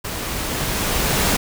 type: noise with level ramp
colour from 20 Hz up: pink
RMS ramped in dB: -28 to -17 dBFS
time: 0.04-1.37 s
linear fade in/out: 10 ms
effects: none

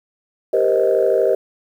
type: chord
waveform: sine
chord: C minor seventh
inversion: second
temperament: just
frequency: 392.4 / 470.9 / 523.3 / 627.9 Hz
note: G4 / Bb4 / C5 / Eb5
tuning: +2 / +18 / 0 / +16 cents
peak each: -18 dBFS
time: 0.53-1.35 s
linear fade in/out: 5 ms
effects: tanh soft clip ceiling -5 dBFS + 8-bit

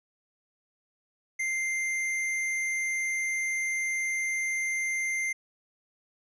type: tone with hard clipping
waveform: triangle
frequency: 2093 Hz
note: C7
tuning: in tune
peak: -29 dBFS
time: 1.39-5.33 s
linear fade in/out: 10 ms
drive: 15 dB
effects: resampled to 24000 Hz

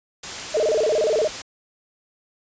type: noise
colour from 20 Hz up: white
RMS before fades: -31 dBFS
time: 0.23-1.42 s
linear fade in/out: 5 ms
type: clicks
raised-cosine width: 0.5 ms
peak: -25 dBFS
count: 2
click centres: 0.428 / 0.621 s
type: tone with vibrato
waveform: sine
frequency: 523.3 Hz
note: C5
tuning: in tune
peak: -17 dBFS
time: 0.54-1.28 s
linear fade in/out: 10 ms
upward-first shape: square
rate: 17 Hz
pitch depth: 290 cents each way
effects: resampled to 16000 Hz

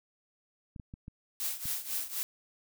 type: clicks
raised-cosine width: 5 ms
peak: -31 dBFS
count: 5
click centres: 0.762 / 0.798 / 0.939 / 1.081 / 1.656 s
type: noise with tremolo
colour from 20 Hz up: blue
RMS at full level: -32 dBFS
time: 1.4-2.23 s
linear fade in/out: 0 ms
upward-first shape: triangle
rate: 4 Hz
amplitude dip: 85%
effects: none

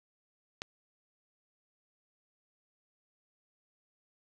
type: click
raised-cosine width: 0.2 ms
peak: -19 dBFS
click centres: 0.619 s
effects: none

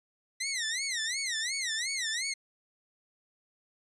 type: tone with vibrato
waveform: 15% pulse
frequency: 1975.5 Hz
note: B6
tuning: in tune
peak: -24 dBFS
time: 0.4-2.34 s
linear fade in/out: 10 ms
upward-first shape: sine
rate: 2.8 Hz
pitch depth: 210 cents each way
effects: resampled to 22050 Hz

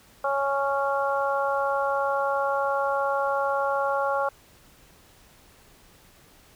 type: harmonic tone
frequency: 277.2 Hz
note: C#4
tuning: in tune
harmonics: 2 / 3 / 4 / 5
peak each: -26 / -28 / -29 / -30 dBFS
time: 0.24-4.29 s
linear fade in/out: 5 ms
effects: pink hiss -55 dBFS RMS until 6.55 s

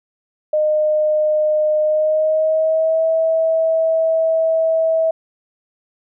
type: tone with pitch glide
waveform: sine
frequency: 612 to 647.6 Hz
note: D#5 to E5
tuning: -29 to -31 cents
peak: -13 dBFS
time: 0.53-5.11 s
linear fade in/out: 5 ms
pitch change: +98 cents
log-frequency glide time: 1.81-3.05 s
effects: none

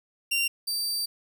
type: tone pair in turn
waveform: sawtooth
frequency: 2768 / 4655 Hz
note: F7 / D8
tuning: -16 / -16 cents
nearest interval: major sixth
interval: 900 cents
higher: second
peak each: -20 / -24 dBFS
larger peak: first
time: 0.31-0.48 / 0.67-1.06 s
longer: second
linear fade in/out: 10 ms
effects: none

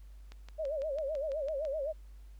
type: click train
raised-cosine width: 0.2 ms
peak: -33 dBFS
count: 9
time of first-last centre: 0.32-1.651 s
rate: 6.01 Hz
type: tone with vibrato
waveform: sine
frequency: 585 Hz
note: D5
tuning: 7 cents flat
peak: -32 dBFS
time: 0.58-1.93 s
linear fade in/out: 20 ms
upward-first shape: sine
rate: 7.8 Hz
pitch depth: 160 cents each way
effects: added 50 Hz sine -48 dBFS peak until 2.39 s + pink hiss -70 dBFS RMS until 2.39 s

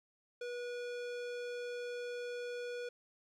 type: tone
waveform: square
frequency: 485.8 Hz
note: B4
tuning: 29 cents flat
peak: -40 dBFS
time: 0.41-2.89 s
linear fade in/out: 5 ms
effects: low-pass 5000 Hz 12 dB/octave + 12-bit

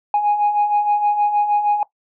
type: beating tone pair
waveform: sine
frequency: 824 / 830.4 Hz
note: G#5 / G#5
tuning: -14 / 0 cents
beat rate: 6.4 Hz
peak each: -21 / -14 dBFS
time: 0.14-1.83 s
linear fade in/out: 2 ms
effects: noise-tail reverb RT60 0.1 s tail -18 dB re dry + tanh soft clip ceiling -10 dBFS

